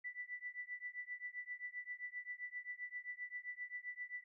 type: tone with tremolo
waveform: sine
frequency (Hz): 1975.5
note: B6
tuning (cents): 0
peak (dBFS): -40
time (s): 0.04-4.24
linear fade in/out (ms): 10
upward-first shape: triangle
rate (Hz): 7.6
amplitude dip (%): 100
effects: none